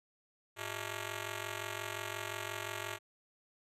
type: ring-modulated tone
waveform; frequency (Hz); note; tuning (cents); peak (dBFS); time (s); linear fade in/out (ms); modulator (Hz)
5% pulse; 254.3; C4; -49; -24; 0.56-2.99; 50; 150
effects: resampled to 32000 Hz